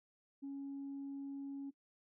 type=tone; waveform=sine; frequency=277.2 Hz; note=C#4; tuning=in tune; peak=-40 dBFS; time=0.42-1.71 s; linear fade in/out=20 ms; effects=noise-tail reverb RT60 0.1 s tail -17 dB re dry + tanh soft clip ceiling -39 dBFS